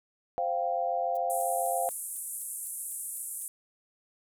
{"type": "chord", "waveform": "sine", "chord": "C suspended fourth", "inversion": "none", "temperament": "just", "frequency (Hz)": [523.3, 697.7, 784.9], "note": ["C5", "F5", "G5"], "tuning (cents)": [0, -2, 2], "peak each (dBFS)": [-33, -29, -33], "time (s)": [0.38, 1.89], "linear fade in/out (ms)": 0}
{"type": "noise bursts", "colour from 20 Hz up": "violet", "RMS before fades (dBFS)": -48, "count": 10, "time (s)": [1.15, 3.43], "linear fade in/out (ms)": 5, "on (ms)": 21, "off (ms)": 230}
{"type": "band-pass noise", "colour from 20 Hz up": "pink", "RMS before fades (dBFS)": -38, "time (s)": [1.3, 3.48], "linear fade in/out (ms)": 0, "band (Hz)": [8500, 12000], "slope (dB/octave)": 48}
{"effects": []}